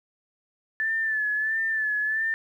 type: tone with vibrato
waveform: sine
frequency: 1749 Hz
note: A6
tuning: 11 cents flat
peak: -23 dBFS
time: 0.8-2.34 s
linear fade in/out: 0 ms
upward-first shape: sine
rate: 1.5 Hz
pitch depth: 51 cents each way
effects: 10-bit